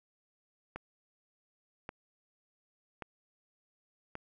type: click train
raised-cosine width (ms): 0.5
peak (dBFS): -25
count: 4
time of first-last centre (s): 0.76-4.154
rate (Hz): 0.884
effects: none